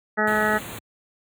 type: harmonic tone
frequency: 213.5 Hz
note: G#3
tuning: 48 cents sharp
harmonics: 1 / 2 / 3 / 4 / 6 / 7 / 8 / 9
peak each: -27 / -27 / -27 / -27 / -27 / -27 / -27 / -27 dBFS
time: 0.17-0.59 s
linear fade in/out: 20 ms
type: band-stop noise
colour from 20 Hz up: pink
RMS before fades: -35 dBFS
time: 0.27-0.79 s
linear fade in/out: 5 ms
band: 4200 to 6500 Hz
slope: 96 dB/octave
effects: high-pass 80 Hz 12 dB/octave